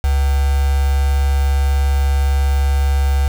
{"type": "tone with quantisation", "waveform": "sine", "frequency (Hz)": 69.3, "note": "C#2", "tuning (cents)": 0, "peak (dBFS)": -12, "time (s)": [0.04, 3.28], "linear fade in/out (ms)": 0, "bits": 4, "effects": []}